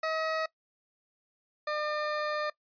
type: tone pair in turn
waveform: 20% pulse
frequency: 637 / 602.4 Hz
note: D#5 / D5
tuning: +41 / +44 cents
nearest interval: minor second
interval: 97 cents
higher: first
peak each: -24 / -25 dBFS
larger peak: first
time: 0.03-0.46 / 1.67-2.5 s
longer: second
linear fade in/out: 5 ms
effects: noise-tail reverb RT60 0.1 s tail -21 dB re dry + resampled to 11025 Hz